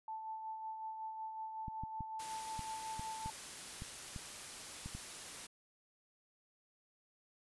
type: tone with tremolo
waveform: sine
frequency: 880 Hz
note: A5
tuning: in tune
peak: -40 dBFS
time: 0.08-3.3 s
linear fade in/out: 2 ms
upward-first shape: sine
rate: 5.4 Hz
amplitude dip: 40%
type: clicks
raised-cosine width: 5 ms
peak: -32 dBFS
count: 10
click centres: 1.682 / 1.836 / 2.007 / 2.593 / 2.995 / 3.26 / 3.821 / 4.162 / 4.86 / 4.95 s
type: noise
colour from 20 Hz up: white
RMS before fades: -48 dBFS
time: 2.19-5.47 s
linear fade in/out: 10 ms
effects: resampled to 24000 Hz